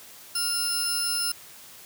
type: tone pair together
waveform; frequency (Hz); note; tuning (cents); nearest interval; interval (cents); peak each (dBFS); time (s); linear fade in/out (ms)
20% pulse; 1396.9 / 5251; F6 / E8; 0 / -8; octave + major seventh; 2292; -28 / -20; 0.35-1.32; 5
effects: white hiss -47 dBFS RMS until 1.85 s + high-pass 60 Hz 12 dB/octave